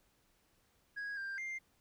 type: tone with pitch steps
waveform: sine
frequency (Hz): 1652 / 1587 / 2102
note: G#6 / G6 / C7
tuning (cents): -10 / +21 / +7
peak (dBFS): -36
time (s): 0.96-1.59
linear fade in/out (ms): 20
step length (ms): 210
effects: tanh soft clip ceiling -38 dBFS + pink hiss -73 dBFS RMS until 1.8 s